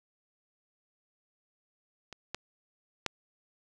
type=clicks; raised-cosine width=0.2 ms; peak=-26 / -17 / -12 dBFS; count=3; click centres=2.127 / 2.346 / 3.063 s; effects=none